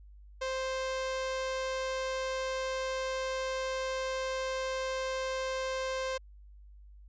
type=tone; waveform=sawtooth; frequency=524 Hz; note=C5; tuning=2 cents sharp; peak=-28 dBFS; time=0.41-6.18 s; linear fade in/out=10 ms; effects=added 50 Hz sine -50 dBFS peak until 7.08 s + resampled to 16000 Hz